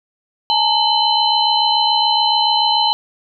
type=tone cluster; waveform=sine; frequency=847 / 914 / 3031 / 4070 Hz; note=G#5 / A#5 / F#7 / C8; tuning=+34 / -34 / +41 / -49 cents; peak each=-18 dBFS; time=0.5-2.93 s; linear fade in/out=0 ms; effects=none